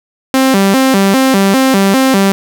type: tone with vibrato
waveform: sawtooth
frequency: 227.5 Hz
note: A#3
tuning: 42 cents flat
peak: -3 dBFS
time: 0.34-2.32 s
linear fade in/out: 0 ms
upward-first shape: square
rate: 2.5 Hz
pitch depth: 260 cents each way
effects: none